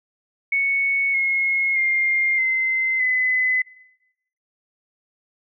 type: tone with pitch steps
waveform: sine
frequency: 2215 / 2164 / 2115 / 2067 / 2019 Hz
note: C#7 / C#7 / C7 / C7 / B6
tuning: -2 / -42 / +18 / -22 / +38 cents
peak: -17 dBFS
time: 0.52-3.62 s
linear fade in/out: 5 ms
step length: 620 ms
effects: noise-tail reverb RT60 0.9 s tail -20 dB re dry